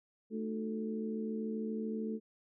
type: harmonic tone with a mistuned harmonic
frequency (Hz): 73.42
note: D2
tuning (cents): 0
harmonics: 3 / 4 / 5 / 6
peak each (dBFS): -36 / -46 / -47 / -41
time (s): 0.3-2.2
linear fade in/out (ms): 50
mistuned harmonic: 4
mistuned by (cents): +81
effects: none